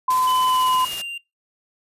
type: tone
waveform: sine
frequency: 1020 Hz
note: C6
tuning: 44 cents flat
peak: -16 dBFS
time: 0.08-0.85 s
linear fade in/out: 5 ms
type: noise with tremolo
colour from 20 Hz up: white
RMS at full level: -31 dBFS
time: 0.1-1.02 s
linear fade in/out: 5 ms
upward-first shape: sine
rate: 16 Hz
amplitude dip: 30%
type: tone with pitch glide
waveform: triangle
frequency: 3000 to 2783 Hz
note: F#7 to F7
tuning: +23 to -7 cents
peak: -26 dBFS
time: 0.27-1.18 s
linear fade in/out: 5 ms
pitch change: -130 cents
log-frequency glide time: 0.45-1.06 s
effects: noise-tail reverb RT60 0.2 s tail -24 dB re dry + resampled to 32000 Hz